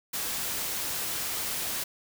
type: noise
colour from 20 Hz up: white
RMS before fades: -32 dBFS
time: 0.13-1.84 s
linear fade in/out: 10 ms
effects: none